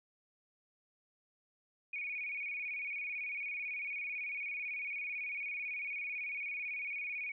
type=tone with vibrato; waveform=sine; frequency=2349 Hz; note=D7; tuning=in tune; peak=-37 dBFS; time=1.93-7.32 s; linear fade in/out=5 ms; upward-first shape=square; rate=18 Hz; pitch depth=76 cents each way; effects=none